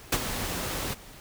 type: noise with ADSR envelope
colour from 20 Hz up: pink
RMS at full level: -22 dBFS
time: 0.12-0.95 s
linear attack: 6 ms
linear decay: 51 ms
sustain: -10 dB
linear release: 25 ms
effects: pink hiss -48 dBFS RMS until 1.2 s